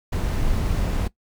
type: noise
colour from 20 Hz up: brown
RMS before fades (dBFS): -22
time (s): 0.12-1.08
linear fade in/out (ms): 10
effects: noise-tail reverb RT60 0.1 s tail -19 dB re dry